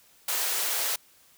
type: high-pass noise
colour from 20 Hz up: white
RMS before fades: -28 dBFS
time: 0.28-0.96 s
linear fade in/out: 5 ms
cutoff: 410 Hz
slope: 24 dB/octave
effects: white hiss -59 dBFS RMS until 1.37 s